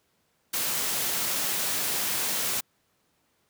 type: noise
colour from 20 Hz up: white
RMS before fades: -28 dBFS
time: 0.53-2.61 s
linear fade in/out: 10 ms
effects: pink hiss -70 dBFS RMS until 3.49 s + high-pass 100 Hz 12 dB/octave